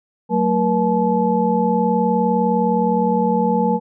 sine tone cluster, 185.9 / 225.4 / 479.1 / 861 Hz, F#3 / A3 / A#4 / A5, +8 / +42 / +47 / -38 cents, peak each -20 dBFS, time 0.29-3.8 s, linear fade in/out 50 ms, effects none

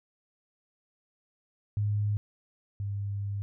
sine tone pair in turn, 103.83 / 100.64 Hz, G#2 / G2, 0 / +46 cents, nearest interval minor second, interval 54 cents, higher first, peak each -25 / -30 dBFS, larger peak first, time 1.77-2.17 / 2.8-3.42 s, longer second, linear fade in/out 0 ms, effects none

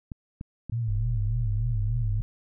clicks, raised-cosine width 5 ms, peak -23 dBFS, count 3, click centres 0.118 / 0.411 / 0.697 s
sine tone with vibrato, 110 Hz, A2, in tune, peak -25 dBFS, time 0.72-2.21 s, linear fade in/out 5 ms, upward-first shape sine, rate 3.4 Hz, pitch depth 130 cents each way
sine tone, 40.23 Hz, E1, 41 cents flat, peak -27 dBFS, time 0.88-2.22 s, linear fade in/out 0 ms
effects none

